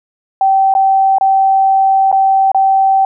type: tone with dropouts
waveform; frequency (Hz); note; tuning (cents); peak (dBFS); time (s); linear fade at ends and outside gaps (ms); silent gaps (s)
sine; 774; G5; -22; -7; 0.41-3.05; 2; 0.74-0.75 / 1.184-1.21 / 2.116-2.126 / 2.517-2.546
effects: none